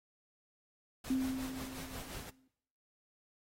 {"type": "noise with tremolo", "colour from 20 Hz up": "pink", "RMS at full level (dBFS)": -45, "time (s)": [1.04, 2.3], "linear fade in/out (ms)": 5, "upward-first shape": "sine", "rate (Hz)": 5.6, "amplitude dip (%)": 50}
{"type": "tone with exponential decay", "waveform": "sine", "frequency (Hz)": 261.6, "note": "C4", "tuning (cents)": 0, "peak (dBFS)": -28, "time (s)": [1.1, 2.48], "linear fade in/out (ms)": 5, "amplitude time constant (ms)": 300}
{"effects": ["noise-tail reverb RT60 0.7 s tail -21 dB re dry", "AAC 48 kbps"]}